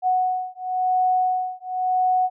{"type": "beating tone pair", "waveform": "sine", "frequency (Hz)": [738, 738.95], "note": ["F#5", "F#5"], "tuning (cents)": [-5, -2], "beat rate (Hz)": 0.95, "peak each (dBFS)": -22, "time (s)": [0.02, 2.3], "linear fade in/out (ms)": 50, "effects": []}